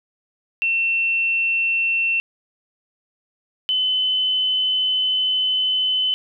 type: tone pair in turn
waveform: sine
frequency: 2700 / 3031 Hz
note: E7 / F#7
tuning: +41 / +41 cents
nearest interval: major second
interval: 200 cents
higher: second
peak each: -17 dBFS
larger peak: neither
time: 0.62-2.2 / 3.69-6.14 s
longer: second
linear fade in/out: 0 ms
effects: none

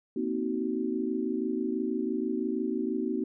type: chord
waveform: sine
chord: C half-diminished seventh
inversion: third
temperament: just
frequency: 235.5 / 261.6 / 314 / 376.7 Hz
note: Bb3 / C4 / Eb4 / Gb4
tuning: +18 / 0 / +16 / +31 cents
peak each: -33 dBFS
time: 0.16-3.24 s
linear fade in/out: 5 ms
effects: none

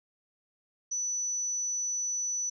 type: tone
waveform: sine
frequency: 5960 Hz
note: F#8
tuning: 12 cents sharp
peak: -29 dBFS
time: 0.91-2.5 s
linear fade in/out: 10 ms
effects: none

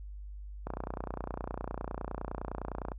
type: click train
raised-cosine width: 1 ms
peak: -22 dBFS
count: 68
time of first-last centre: 0.67-2.918 s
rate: 29.8 Hz
effects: noise-tail reverb RT60 0.1 s tail -25 dB re dry + added 50 Hz sine -41 dBFS peak until 2.98 s

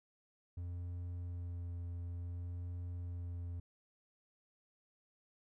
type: tone with vibrato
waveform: triangle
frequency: 87.31 Hz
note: F2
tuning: in tune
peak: -38 dBFS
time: 0.57-3.6 s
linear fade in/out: 5 ms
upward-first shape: sine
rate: 0.57 Hz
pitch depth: 13 cents each way
effects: none

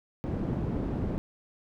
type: low-pass noise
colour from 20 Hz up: white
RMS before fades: -31 dBFS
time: 0.24-1.18 s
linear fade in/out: 0 ms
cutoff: 260 Hz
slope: 12 dB/octave
effects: none

